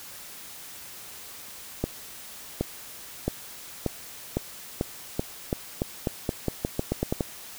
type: accelerating click train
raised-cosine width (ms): 2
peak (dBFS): -11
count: 18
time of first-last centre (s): 1.84-7.208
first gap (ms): 770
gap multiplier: 0.87
effects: white hiss -43 dBFS RMS until 7.58 s